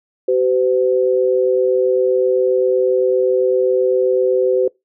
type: tone pair together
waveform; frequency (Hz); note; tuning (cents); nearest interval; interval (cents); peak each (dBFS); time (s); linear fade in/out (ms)
sine; 381.3 / 509; G4 / C5; -48 / -48; perfect fourth; 500; -15; 0.28-4.68; 5
effects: noise-tail reverb RT60 0.2 s tail -24 dB re dry